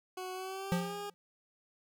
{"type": "tone with pitch glide", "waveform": "20% pulse", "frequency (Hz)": [370, 408.2], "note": ["F#4", "G#4"], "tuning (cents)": [0, -30], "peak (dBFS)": -34, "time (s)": [0.17, 1.1], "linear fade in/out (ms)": 5, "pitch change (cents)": 170, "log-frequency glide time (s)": [0.33, 0.95]}
{"type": "tone with exponential decay", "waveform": "square", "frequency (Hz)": 175.8, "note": "F3", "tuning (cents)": 12, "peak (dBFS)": -27, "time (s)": [0.72, 1.14], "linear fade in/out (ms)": 0, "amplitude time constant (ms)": 90}
{"effects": []}